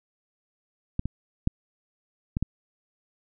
clicks, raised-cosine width 5 ms, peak -13 / -16 / -9 / -14 / -12 dBFS, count 5, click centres 0.994 / 1.056 / 1.474 / 2.369 / 2.426 s, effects none

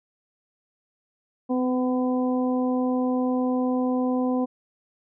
harmonic tone with a mistuned harmonic, 252.1 Hz, B3, 36 cents sharp, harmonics 1 / 2 / 3 / 4, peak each -22 / -28 / -33 / -36 dBFS, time 1.49-4.46 s, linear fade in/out 20 ms, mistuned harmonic 1, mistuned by +15 cents, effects none

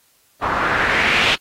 white noise with low-pass filter sweep, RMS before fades -18 dBFS, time 0.41-1.36 s, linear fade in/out 20 ms, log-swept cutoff 1100 to 3000 Hz, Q 2.8, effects white hiss -58 dBFS RMS until 1.4 s + AAC 48 kbps

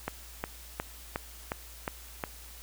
click train, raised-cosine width 0.5 ms, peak -16 dBFS, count 7, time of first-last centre 0.08-2.238 s, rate 2.78 Hz, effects added 58 Hz sine -49 dBFS peak until 2.62 s + white hiss -50 dBFS RMS until 2.62 s

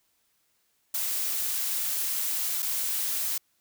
blue noise with dropouts, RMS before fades -29 dBFS, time 0.94-3.38 s, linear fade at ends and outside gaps 5 ms, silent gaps 2.623-2.626 s, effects white hiss -71 dBFS RMS until 3.6 s

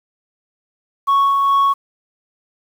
sine tone with tremolo, 1108.7 Hz, C#6, in tune, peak -8 dBFS, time 1.07-1.74 s, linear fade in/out 20 ms, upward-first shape sine, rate 2.4 Hz, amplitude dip 35%, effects tanh soft clip ceiling -10 dBFS + 7-bit

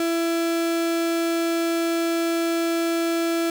35% pulse tone, 333.9 Hz, E4, 22 cents sharp, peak -19 dBFS, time 0-3.5 s, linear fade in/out 2 ms, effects none

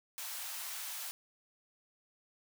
white high-pass noise, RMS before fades -42 dBFS, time 0.18-1.11 s, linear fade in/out 0 ms, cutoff 720 Hz, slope 24 dB/octave, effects none

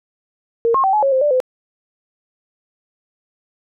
sine tone with pitch steps, 463.1 / 1074 / 770 / 849 / 548 / 523 / 589 / 511 Hz, A#4 / C6 / G5 / G#5 / C#5 / C5 / D5 / C5, -11 / +45 / -31 / +38 / -20 / -1 / +5 / -41 cents, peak -12 dBFS, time 0.65-1.402 s, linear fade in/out 0 ms, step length 94 ms, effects none

